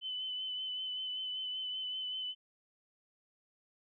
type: tone with vibrato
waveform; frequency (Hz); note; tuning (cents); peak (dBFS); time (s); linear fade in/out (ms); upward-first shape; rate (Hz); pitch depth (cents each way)
sine; 3025; F#7; +38; -36; 0.01-2.35; 50; sine; 5.2; 23
effects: none